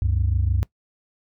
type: tone pair together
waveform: sine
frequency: 69.3 / 95.62 Hz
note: C#2 / G2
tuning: 0 / -43 cents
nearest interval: tritone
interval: 557 cents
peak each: -20 dBFS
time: 0.02-0.63 s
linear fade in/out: 0 ms
effects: noise-tail reverb RT60 0.1 s tail -22 dB re dry + tanh soft clip ceiling -12 dBFS